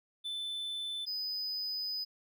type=tone pair in turn; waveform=triangle; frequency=3520 / 4998 Hz; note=A7 / D#8; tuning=0 / +7 cents; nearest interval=tritone; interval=607 cents; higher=second; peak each=-34 / -33 dBFS; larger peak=second; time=0.24-1.06 / 1.06-2.05 s; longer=second; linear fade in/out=20 ms; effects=none